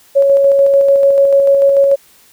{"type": "tone with tremolo", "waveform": "sine", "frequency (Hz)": 554.4, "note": "C#5", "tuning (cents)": 0, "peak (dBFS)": -5, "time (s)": [0.15, 1.96], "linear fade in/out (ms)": 20, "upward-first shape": "square", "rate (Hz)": 6.8, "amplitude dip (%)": 25, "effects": ["white hiss -47 dBFS RMS until 2.32 s"]}